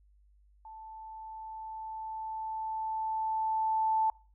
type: tone with level ramp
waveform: sine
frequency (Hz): 880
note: A5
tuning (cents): 0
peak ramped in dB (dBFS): -45 to -24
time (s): 0.65-4.1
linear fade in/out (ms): 2
effects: noise-tail reverb RT60 0.4 s tail -25 dB re dry + added 50 Hz sine -60 dBFS peak until 4.34 s